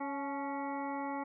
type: harmonic tone with a mistuned harmonic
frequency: 277.2 Hz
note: C#4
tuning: in tune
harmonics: 1 / 2 / 3 / 4 / 5 / 7 / 8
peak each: -39 / -44 / -39 / -45 / -50 / -50 / -52 dBFS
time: 0-1.24 s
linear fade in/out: 10 ms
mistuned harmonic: 3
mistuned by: +44 cents
effects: none